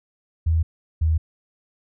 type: tone pair in turn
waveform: sine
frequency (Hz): 81.2 / 79.62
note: E2 / D#2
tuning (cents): -26 / +40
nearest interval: unison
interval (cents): 34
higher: first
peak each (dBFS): -16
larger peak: neither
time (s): 0.46-0.63 / 1.01-1.18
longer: neither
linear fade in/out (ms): 10
effects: none